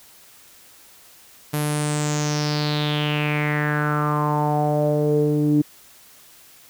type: tone with low-pass filter sweep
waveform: sawtooth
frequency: 149.2 Hz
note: D3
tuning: 28 cents sharp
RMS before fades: -21 dBFS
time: 1.53-5.62 s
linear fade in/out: 10 ms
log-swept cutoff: 12000 to 300 Hz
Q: 5.5
effects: white hiss -49 dBFS RMS until 6.69 s